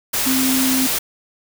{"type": "tone in noise", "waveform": "sine", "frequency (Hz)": 261.6, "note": "C4", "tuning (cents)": 0, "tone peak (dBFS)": -17, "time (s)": [0.26, 0.87], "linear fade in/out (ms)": 10, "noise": "white", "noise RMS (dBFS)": -20, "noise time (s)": [0.13, 0.99], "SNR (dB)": 0, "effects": []}